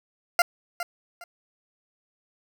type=tone with echo; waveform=20% pulse; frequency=696 Hz; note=F5; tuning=6 cents flat; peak=-11 dBFS; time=0.39-0.42 s; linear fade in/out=2 ms; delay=410 ms; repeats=2; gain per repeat=-12 dB; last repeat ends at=1.24 s; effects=none